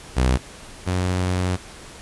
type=tone pair in turn; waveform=sawtooth; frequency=63.7 / 91.36 Hz; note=C2 / F#2; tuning=-46 / -21 cents; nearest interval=tritone; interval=625 cents; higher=second; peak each=-12 / -16 dBFS; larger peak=first; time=0.16-0.38 / 0.86-1.57 s; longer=second; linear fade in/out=20 ms; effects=pink hiss -41 dBFS RMS until 2.01 s + resampled to 24000 Hz